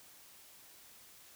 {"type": "silence", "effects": ["white hiss -58 dBFS RMS until 1.35 s"]}